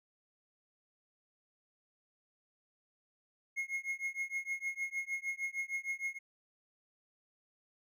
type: tone with tremolo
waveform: triangle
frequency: 2158 Hz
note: C#7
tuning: 47 cents flat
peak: -30 dBFS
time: 3.56-6.19 s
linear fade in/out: 20 ms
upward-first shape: triangle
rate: 6.5 Hz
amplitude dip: 100%
effects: none